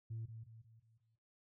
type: tone with echo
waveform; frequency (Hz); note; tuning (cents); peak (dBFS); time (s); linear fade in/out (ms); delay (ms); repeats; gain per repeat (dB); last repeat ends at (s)
sine; 112.7; A2; +42; -40; 0.1-0.26; 10; 180; 5; -7; 1.16
effects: noise-tail reverb RT60 0.5 s tail -18 dB re dry + tanh soft clip ceiling -38 dBFS